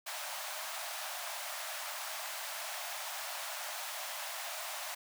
pink high-pass noise, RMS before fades -41 dBFS, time 0.06-4.95 s, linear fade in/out 10 ms, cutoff 590 Hz, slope 96 dB/octave, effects none

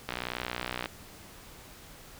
click train, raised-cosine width 0.3 ms, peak -16 dBFS, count 48, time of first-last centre 0.09-0.858 s, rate 61.2 Hz, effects pink hiss -50 dBFS RMS until 2.19 s

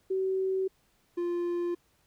sine / triangle tone pair in turn, 380 / 348.2 Hz, F#4 / F4, +46 / -5 cents, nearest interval major second, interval 151 cents, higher first, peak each -26 / -26 dBFS, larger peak neither, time 0.1-0.68 / 1.17-1.75 s, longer neither, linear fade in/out 10 ms, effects pink hiss -69 dBFS RMS until 2.06 s

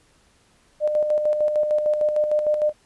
sine tone with tremolo, 603 Hz, D5, 46 cents sharp, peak -16 dBFS, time 0.8-2.73 s, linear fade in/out 50 ms, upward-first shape square, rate 6.6 Hz, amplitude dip 45%, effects pink hiss -59 dBFS RMS until 2.85 s + resampled to 24000 Hz

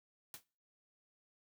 white noise with exponential decay, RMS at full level -44 dBFS, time 0.34-0.44 s, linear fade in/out 1 ms, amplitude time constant 21 ms, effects noise-tail reverb RT60 0.4 s tail -23 dB re dry

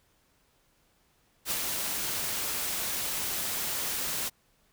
white noise with ADSR envelope, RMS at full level -29 dBFS, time 1.45-4.3 s, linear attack 61 ms, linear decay 37 ms, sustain -3 dB, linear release 26 ms, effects pink hiss -68 dBFS RMS until 4.72 s

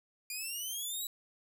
10% pulse exponential sweep, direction up, 2410 to 3951 Hz, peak -29 dBFS, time 0.3-1.07 s, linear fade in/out 2 ms, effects none

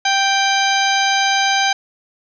harmonic tone with a mistuned harmonic, 784 Hz, G5, in tune, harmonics 1 / 2 / 3 / 4 / 5 / 6 / 8, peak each -17 / -20 / -22 / -23 / -24 / -25 / -26 dBFS, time 0.05-1.73 s, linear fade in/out 5 ms, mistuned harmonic 6, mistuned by +60 cents, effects none

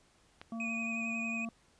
click, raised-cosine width 0.3 ms, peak -29 dBFS, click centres 0.415 s
harmonic tone, 227.9 Hz, A#3, 39 cents flat, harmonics 1 / 3 / 5, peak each -37 / -47 / -51 dBFS, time 0.52-1.49 s, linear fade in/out 2 ms
triangle tone with vibrato, 2489 Hz, D#7, in tune, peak -34 dBFS, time 0.6-1.45 s, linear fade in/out 2 ms, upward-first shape triangle, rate 11 Hz, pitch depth 34 cents each way
effects pink hiss -67 dBFS RMS until 1.79 s + resampled to 22050 Hz

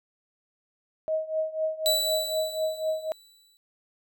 sine tone with tremolo, 631 Hz, D#5, 24 cents sharp, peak -22 dBFS, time 1.08-3.12 s, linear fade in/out 0 ms, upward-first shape triangle, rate 4 Hz, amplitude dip 90%
sawtooth tone with exponential decay, 3951 Hz, B7, in tune, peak -18 dBFS, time 1.86-3.57 s, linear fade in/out 0 ms, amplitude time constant 370 ms
effects none

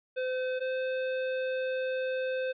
square tone pair in turn, 512 / 517.1 Hz, C5 / C5, -38 / -20 cents, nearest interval unison, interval 18 cents, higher second, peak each -30 / -30 dBFS, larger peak neither, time 0.16-0.6 / 0.6-2.53 s, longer second, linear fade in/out 20 ms, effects resampled to 8000 Hz + 12-bit

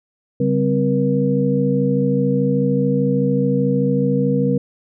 sine tone cluster, 141.2 / 194.7 / 259.6 / 478.6 Hz, C#3 / G3 / C4 / A#4, +32 / -12 / -13 / +46 cents, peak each -20 dBFS, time 0.4-4.58 s, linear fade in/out 5 ms, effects none

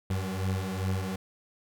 30% pulse beating tone pair, 93.5 / 96 Hz, F#2 / G2, +19 / -36 cents, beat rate 2.5 Hz, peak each -29 dBFS, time 0.1-1.16 s, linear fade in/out 5 ms, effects none

